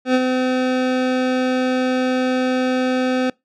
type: tone with ADSR envelope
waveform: 25% pulse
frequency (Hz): 255.7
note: C4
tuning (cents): -40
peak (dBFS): -8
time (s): 0.05-3.3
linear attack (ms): 95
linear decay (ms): 44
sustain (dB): -5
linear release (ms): 4
effects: noise-tail reverb RT60 0.2 s tail -25 dB re dry + low-pass 4000 Hz 12 dB/octave